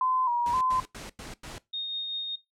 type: tone with vibrato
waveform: sine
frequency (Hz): 990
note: B5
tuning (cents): +4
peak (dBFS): -23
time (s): 0.01-0.8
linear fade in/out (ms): 2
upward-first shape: square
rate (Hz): 1.9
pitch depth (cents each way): 61
type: noise bursts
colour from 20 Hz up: pink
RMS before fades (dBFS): -41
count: 5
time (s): 0.46-1.582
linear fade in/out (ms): 2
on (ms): 150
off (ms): 93
type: tone with tremolo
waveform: sine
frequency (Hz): 3700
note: A#7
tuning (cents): -14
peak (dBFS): -29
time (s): 1.73-2.36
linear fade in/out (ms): 10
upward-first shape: triangle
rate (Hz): 5.2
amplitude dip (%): 35
effects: noise-tail reverb RT60 0.2 s tail -20 dB re dry + low-pass 9000 Hz 12 dB/octave